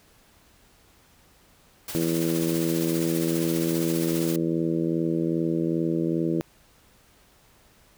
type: noise with tremolo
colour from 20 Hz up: white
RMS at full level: -33 dBFS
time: 1.88-4.36 s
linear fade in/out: 2 ms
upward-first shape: triangle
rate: 15 Hz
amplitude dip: 45%
type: harmonic tone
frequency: 82.5 Hz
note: E2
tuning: 2 cents sharp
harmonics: 2 / 3 / 4 / 5 / 6 / 7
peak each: -28 / -31 / -25 / -33 / -34 / -39 dBFS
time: 1.95-6.41 s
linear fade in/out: 0 ms
effects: pink hiss -58 dBFS RMS until 7.97 s